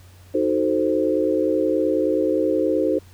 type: chord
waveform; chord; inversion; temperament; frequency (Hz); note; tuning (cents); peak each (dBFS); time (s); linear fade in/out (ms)
sine; D# diminished seventh; none; equal; 311.1 / 370 / 440 / 523.3; D#4 / F#4 / A4 / C5; 0 / 0 / 0 / 0; -22 / -24 / -24 / -22; 0.34-2.99; 10
effects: added 91 Hz sine -45 dBFS peak until 3.13 s + pink hiss -53 dBFS RMS until 3.13 s